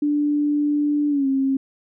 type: tone with pitch glide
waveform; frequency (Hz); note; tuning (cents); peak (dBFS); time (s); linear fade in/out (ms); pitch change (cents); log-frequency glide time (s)
sine; 293.7 to 269.3; D4 to C#4; 0 to -50; -17; 0.02-1.57; 5; -150; 1.09-1.27
effects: none